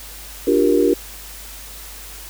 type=chord; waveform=sine; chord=G minor seventh; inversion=second; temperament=just; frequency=294 / 352.8 / 392 / 470.4 Hz; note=D4 / F4 / G4 / Bb4; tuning=+2 / +18 / 0 / +16 cents; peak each=-18 dBFS; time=0.47-0.94 s; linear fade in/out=5 ms; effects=added 50 Hz sine -39 dBFS peak until 2.29 s + white hiss -37 dBFS RMS until 2.29 s